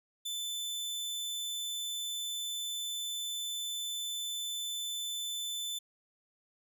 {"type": "tone", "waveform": "sawtooth", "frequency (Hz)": 3520, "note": "A7", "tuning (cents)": 0, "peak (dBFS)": -32, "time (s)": [0.25, 5.79], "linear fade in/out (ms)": 10, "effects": []}